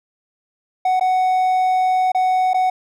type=tone with dropouts; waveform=triangle; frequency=743 Hz; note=F#5; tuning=7 cents sharp; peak=-12 dBFS; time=0.85-2.7 s; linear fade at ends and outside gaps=5 ms; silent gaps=0.997-1.009 / 2.119-2.147 / 2.534-2.543 s; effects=none